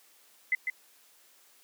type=tone with echo; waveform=sine; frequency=2032 Hz; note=B6; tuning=49 cents sharp; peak=-23 dBFS; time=0.52-0.55 s; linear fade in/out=2 ms; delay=150 ms; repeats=1; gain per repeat=-5 dB; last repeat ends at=0.7 s; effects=white hiss -61 dBFS RMS until 1.63 s + high-pass 300 Hz 12 dB/octave